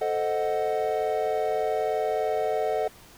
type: chord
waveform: triangle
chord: A diminished seventh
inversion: none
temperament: equal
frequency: 440 / 523.3 / 622.3 / 740 Hz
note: A4 / C5 / Eb5 / Gb5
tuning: 0 / 0 / 0 / 0 cents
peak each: -26 / -31 / -27 / -27 dBFS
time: 0.01-2.88 s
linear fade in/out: 5 ms
effects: pink hiss -51 dBFS RMS until 3.17 s